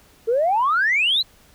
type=exponential sweep; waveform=sine; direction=up; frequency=435.5 to 4186 Hz; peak=-15 dBFS; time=0.27-1.23 s; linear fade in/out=20 ms; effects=tanh soft clip ceiling -11 dBFS + pink hiss -53 dBFS RMS until 1.54 s